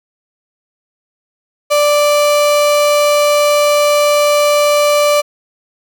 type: tone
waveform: 35% pulse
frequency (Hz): 587.3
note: D5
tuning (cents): 0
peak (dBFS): -7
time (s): 1.7-5.22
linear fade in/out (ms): 20
effects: none